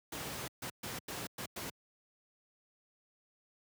pink noise bursts at uneven times, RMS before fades -41 dBFS, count 6, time 0.12-0.48 / 0.62-0.7 / 0.83-0.99 / 1.08-1.27 / 1.38-1.46 / 1.56-1.7 s, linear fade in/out 5 ms, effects high-pass 100 Hz 12 dB/octave

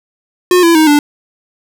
square tone with pitch steps, 360.5 / 336.4 / 313.8 / 292.8 Hz, F#4 / E4 / D#4 / D4, -45 / +35 / +15 / -5 cents, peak -6 dBFS, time 0.51-0.99 s, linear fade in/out 2 ms, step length 120 ms, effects none

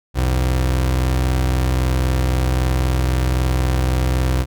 30% pulse tone pair together, 63.8 / 85.16 Hz, C2 / F2, -43 / -43 cents, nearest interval perfect fourth, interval 500 cents, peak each -13 / -25 dBFS, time 0.14-4.46 s, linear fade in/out 50 ms, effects none

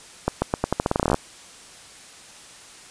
accelerating click train, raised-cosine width 1 ms, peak -5 dBFS, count 17, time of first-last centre 0.28-1.144 s, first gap 140 ms, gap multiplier 0.85, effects white hiss -45 dBFS RMS until 2.9 s + resampled to 22050 Hz

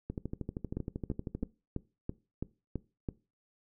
two click trains, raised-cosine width 3 ms, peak -23 / -21 dBFS, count 18 / 8, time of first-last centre 0.1-1.428 / 0.77-3.088 s, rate 12.8 / 3.02 Hz, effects noise-tail reverb RT60 0.3 s tail -20 dB re dry

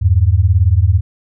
sine beating tone pair, 82.3 / 100.3 Hz, E2 / G2, -2 / +40 cents, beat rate 18 Hz, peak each -11 dBFS, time 0.01-1.01 s, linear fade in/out 20 ms, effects none

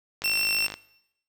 click train, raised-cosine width 0.2 ms, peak -17 dBFS, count 28, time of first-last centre 0.22-0.74 s, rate 51.9 Hz
25% pulse tone, 2707 Hz, E7, 45 cents sharp, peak -19 dBFS, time 0.24-0.67 s, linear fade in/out 5 ms
effects noise-tail reverb RT60 0.8 s tail -20 dB re dry

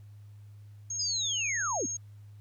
sine tone, 6520 Hz, G#8, 33 cents flat, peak -32 dBFS, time 0.9-1.97 s, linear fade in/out 5 ms
sine linear sweep, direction down, 5100 to 208.1 Hz, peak -30 dBFS, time 0.99-1.86 s, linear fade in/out 5 ms
effects added 103 Hz sine -47 dBFS peak until 2.4 s + pink hiss -70 dBFS RMS until 2.4 s

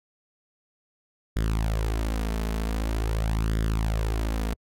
sawtooth tone with flanger, 54.5 Hz, A1, 16 cents flat, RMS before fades -26 dBFS, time 1.36-4.54 s, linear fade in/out 5 ms, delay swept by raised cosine 0.58 to 4.68 ms, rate 0.45 Hz, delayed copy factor +0.65, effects AAC 64 kbps

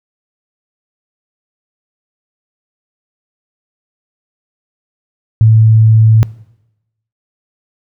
sine tone, 110.6 Hz, A2, 9 cents sharp, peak -3 dBFS, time 5.41-6.23 s, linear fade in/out 0 ms, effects noise-tail reverb RT60 0.9 s tail -21 dB re dry

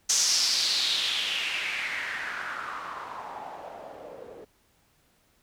blue noise with low-pass filter sweep, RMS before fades -30 dBFS, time 0.09-4.45 s, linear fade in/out 10 ms, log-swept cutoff 6300 to 450 Hz, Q 4, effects pink hiss -66 dBFS RMS until 5.42 s

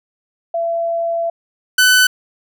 sine / sawtooth tone pair in turn, 673 / 1503.4 Hz, E5 / F#6, +36 / +27 cents, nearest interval octave + major second, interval 1391 cents, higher second, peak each -16 / -5 dBFS, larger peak second, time 0.54-1.3 / 1.78-2.07 s, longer first, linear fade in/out 5 ms, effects none

